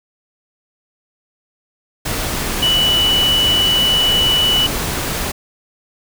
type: tone in noise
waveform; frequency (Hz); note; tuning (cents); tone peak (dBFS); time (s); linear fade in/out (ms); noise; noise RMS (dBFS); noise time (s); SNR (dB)
sine; 2960; F#7; 0; -12; 2.62-4.67; 10; pink; -21; 2.05-5.32; +6
effects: none